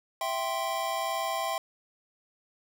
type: chord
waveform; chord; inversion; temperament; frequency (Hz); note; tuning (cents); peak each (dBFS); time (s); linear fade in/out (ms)
square; C major; first; equal with one note detuned; 659.3 / 781.3 / 1046.5; E5 / G5 / C6; 0 / -6 / 0; -34; 0.21-1.58; 2
effects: none